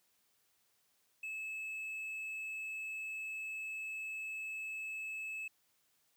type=tone; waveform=triangle; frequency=2600 Hz; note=E7; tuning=24 cents flat; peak=-38 dBFS; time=1.23-5.48 s; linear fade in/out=5 ms; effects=white hiss -75 dBFS RMS until 6.16 s + high-pass 60 Hz 12 dB/octave